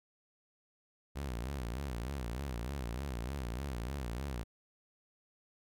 sawtooth tone with vibrato, 63.6 Hz, C2, 48 cents flat, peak -33 dBFS, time 1.15-4.44 s, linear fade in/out 20 ms, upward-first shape sine, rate 3.3 Hz, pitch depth 200 cents each way, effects none

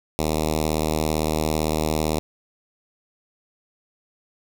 5% pulse tone with notch filter, 77.78 Hz, D#2, in tune, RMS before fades -23 dBFS, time 0.19-2.19 s, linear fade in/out 0 ms, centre 1600 Hz, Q 0.66, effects none

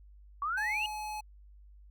sine exponential sweep, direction up, 1108.7 to 2920 Hz, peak -30 dBFS, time 0.42-0.86 s, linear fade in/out 2 ms
square tone, 850 Hz, G#5, 40 cents sharp, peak -37 dBFS, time 0.57-1.21 s, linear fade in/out 10 ms
effects added 50 Hz sine -52 dBFS peak until 1.9 s

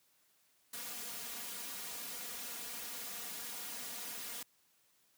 white noise with comb filter, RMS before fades -44 dBFS, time 0.73-4.43 s, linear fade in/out 5 ms, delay 4.2 ms, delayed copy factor +0.9, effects white hiss -72 dBFS RMS until 5.17 s + high-pass 80 Hz 12 dB/octave

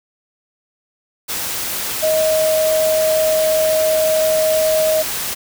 sine tone in noise, 629 Hz, D#5, 19 cents sharp, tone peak -13 dBFS, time 2.02-5.03 s, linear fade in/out 20 ms, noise white, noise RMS -23 dBFS, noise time 1.28-5.35 s, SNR +7 dB, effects none

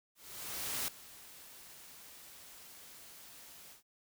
white noise with ADSR envelope, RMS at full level -36 dBFS, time 0.15-3.83 s, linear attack 730 ms, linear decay 4 ms, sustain -18 dB, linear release 120 ms, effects none

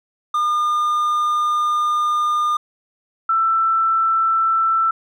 triangle / sine tone pair in turn, 1211 / 1331.9 Hz, D#6 / E6, -47 / +17 cents, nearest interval major second, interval 164 cents, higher second, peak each -14 dBFS, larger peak neither, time 0.34-2.57 / 3.29-4.91 s, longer first, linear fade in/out 5 ms, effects none

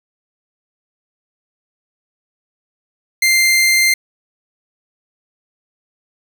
sawtooth tone, 2093 Hz, C7, in tune, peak -7 dBFS, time 3.22-3.94 s, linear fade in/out 5 ms, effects none

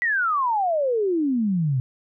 sine exponential sweep, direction down, 1979 to 123.47 Hz, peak -19 dBFS, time 0.02-1.8 s, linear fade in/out 0 ms, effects none

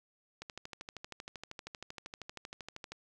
click train, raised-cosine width 0.2 ms, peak -26 dBFS, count 33, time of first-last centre 0.42-2.92 s, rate 12.8 Hz, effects none

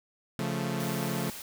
sawtooth chord, Db augmented, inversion none, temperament equal, 138.59 / 174.61 / 220 Hz, Db3 / F3 / A3, 0 / 0 / 0 cents, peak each -30 dBFS, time 0.39-1.3 s, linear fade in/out 0 ms
white noise, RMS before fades -42 dBFS, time 0.8-1.42 s, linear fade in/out 2 ms
effects none

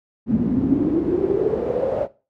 brown noise with band-pass filter sweep, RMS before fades -20 dBFS, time 0.26-2.08 s, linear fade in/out 50 ms, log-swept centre 220 to 590 Hz, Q 8.6, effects noise-tail reverb RT60 0.3 s tail -17 dB re dry + high-pass 60 Hz 12 dB/octave

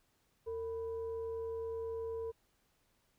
sine tone with frequency modulation, 454.7 Hz, A#4, 43 cents flat, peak -37 dBFS, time 0.46-2.32 s, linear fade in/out 20 ms, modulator 534 Hz, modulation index 0.32, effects pink hiss -75 dBFS RMS until 3.18 s

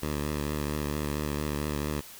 10% pulse tone with vibrato, 74 Hz, D2, 14 cents sharp, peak -21 dBFS, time 0.02-2.01 s, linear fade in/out 10 ms, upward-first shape triangle, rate 4.4 Hz, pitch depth 46 cents each way, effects white hiss -47 dBFS RMS until 2.19 s

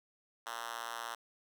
5% pulse tone with high-pass filter, 116.54 Hz, A#2, in tune, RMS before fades -42 dBFS, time 0.46-1.15 s, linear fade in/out 5 ms, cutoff 1000 Hz, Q 1.1, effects none

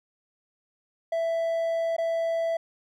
triangle tone with dropouts, 662 Hz, E5, 7 cents sharp, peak -22 dBFS, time 1.12-2.57 s, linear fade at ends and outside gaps 5 ms, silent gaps 1.966-1.982 s, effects none

